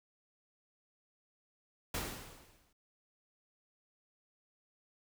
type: noise with exponential decay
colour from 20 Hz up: pink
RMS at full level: -35 dBFS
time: 1.94-2.73 s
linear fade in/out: 5 ms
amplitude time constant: 170 ms
effects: none